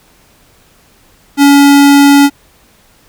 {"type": "tone", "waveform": "square", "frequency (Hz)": 282.7, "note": "C#4", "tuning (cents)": 34, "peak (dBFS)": -3, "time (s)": [1.37, 2.3], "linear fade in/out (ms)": 50, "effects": ["pink hiss -47 dBFS RMS until 3.08 s"]}